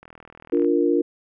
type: click train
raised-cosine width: 0.5 ms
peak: -28 dBFS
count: 26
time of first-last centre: 0.03-0.646 s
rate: 40.6 Hz
type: chord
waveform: sine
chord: Bb major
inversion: first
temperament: equal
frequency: 293.7 / 349.2 / 466.2 Hz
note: D4 / F4 / Bb4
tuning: 0 / 0 / 0 cents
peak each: -21 / -20 / -22 dBFS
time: 0.52-1.02 s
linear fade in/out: 10 ms
effects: none